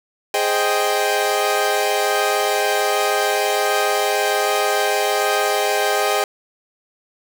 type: chord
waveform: sawtooth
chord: Ab major seventh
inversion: none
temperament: equal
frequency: 415.3 / 523.3 / 622.3 / 784 Hz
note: Ab4 / C5 / Eb5 / G5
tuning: 0 / 0 / 0 / 0 cents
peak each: -18 / -21 / -19 / -17 dBFS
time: 0.34-6.24 s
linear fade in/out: 2 ms
effects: none